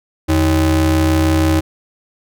square ring-modulated tone, 116.54 Hz, A#2, in tune, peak -9 dBFS, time 0.28-1.61 s, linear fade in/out 20 ms, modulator 200 Hz, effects none

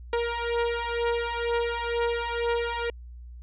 sawtooth beating tone pair, 469.4 / 471.5 Hz, A#4 / A#4, +12 / +20 cents, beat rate 2.1 Hz, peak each -25 / -24 dBFS, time 0.13-2.9 s, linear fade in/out 2 ms, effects added 60 Hz sine -40 dBFS peak until 3.42 s + resampled to 8000 Hz

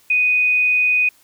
sine tone, 2489 Hz, D#7, in tune, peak -13 dBFS, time 0.1-1.09 s, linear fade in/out 5 ms, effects white hiss -54 dBFS RMS until 1.23 s

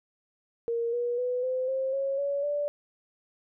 sine tone with pitch steps, 466.2 / 481.2 / 496.8 / 512.8 / 529.4 / 546.5 / 564.1 / 582.3 Hz, A#4 / B4 / B4 / C5 / C5 / C#5 / C#5 / D5, 0 / -45 / +10 / -35 / +20 / -25 / +30 / -15 cents, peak -26 dBFS, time 0.68-2.68 s, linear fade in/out 0 ms, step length 250 ms, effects none

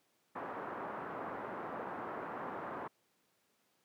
white low-pass noise, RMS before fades -42 dBFS, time 0.35-2.88 s, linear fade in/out 10 ms, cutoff 1300 Hz, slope 24 dB/octave, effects pink hiss -75 dBFS RMS until 3.84 s + high-pass 200 Hz 12 dB/octave

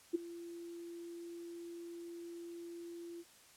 sine tone with ADSR envelope, 341.3 Hz, F4, 40 cents flat, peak -27 dBFS, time 0.13-3.24 s, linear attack 20 ms, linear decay 13 ms, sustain -18 dB, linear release 40 ms, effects white hiss -62 dBFS RMS until 3.56 s + low-pass 11000 Hz 12 dB/octave

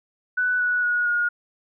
sine tone with pitch steps, 1490 / 1471.2 / 1452.6 / 1434.3 Hz, F#6 / F#6 / F#6 / F6, +12 / -10 / -32 / +46 cents, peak -19 dBFS, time 0.37-1.29 s, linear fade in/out 10 ms, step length 230 ms, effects none

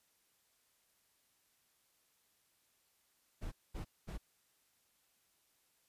brown noise bursts, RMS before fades -42 dBFS, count 3, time 3.41-4.18 s, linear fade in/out 20 ms, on 110 ms, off 220 ms, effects white hiss -75 dBFS RMS until 5.88 s + resampled to 32000 Hz

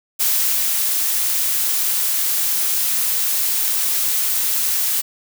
blue noise with ADSR envelope, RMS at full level -17 dBFS, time 0.19-5.02 s, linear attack 21 ms, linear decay 460 ms, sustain -2 dB, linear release 18 ms, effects none

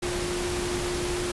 sine tone in noise, 354.7 Hz, F4, 27 cents sharp, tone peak -29 dBFS, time 0.02-1.32 s, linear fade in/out 10 ms, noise pink, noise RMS -31 dBFS, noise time 0.02-1.32 s, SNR -1 dB, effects resampled to 24000 Hz

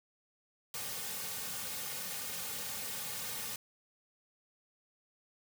white noise with comb filter, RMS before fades -40 dBFS, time 0.74-3.56 s, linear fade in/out 2 ms, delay 3 ms, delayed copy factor -0.9, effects none

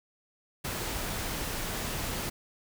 pink noise, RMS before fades -34 dBFS, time 0.64-2.3 s, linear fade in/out 10 ms, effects none

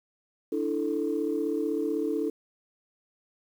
sine chord, D suspended second, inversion none, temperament equal, 293.7 / 329.6 / 440 Hz, D4 / E4 / A4, 0 / 0 / 0 cents, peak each -30 / -30 / -29 dBFS, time 0.52-2.3 s, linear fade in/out 5 ms, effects tanh soft clip ceiling -17 dBFS + 9-bit

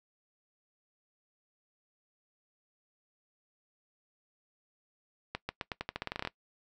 accelerating click train, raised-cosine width 0.3 ms, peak -18 dBFS, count 15, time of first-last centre 5.35-6.274 s, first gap 140 ms, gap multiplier 0.87, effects noise-tail reverb RT60 0.1 s tail -20 dB re dry

